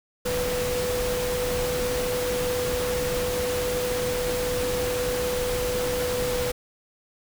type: tone in noise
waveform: sine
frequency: 495.5 Hz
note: B4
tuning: 6 cents sharp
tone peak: -25 dBFS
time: 0.25-6.52 s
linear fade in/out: 10 ms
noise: pink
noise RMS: -30 dBFS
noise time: 0.25-6.52 s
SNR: +2 dB
effects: none